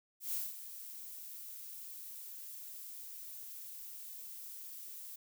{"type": "noise with ADSR envelope", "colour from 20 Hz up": "violet", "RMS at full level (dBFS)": -36, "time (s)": [0.2, 5.16], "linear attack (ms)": 130, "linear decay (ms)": 200, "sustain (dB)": -12, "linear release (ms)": 6, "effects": []}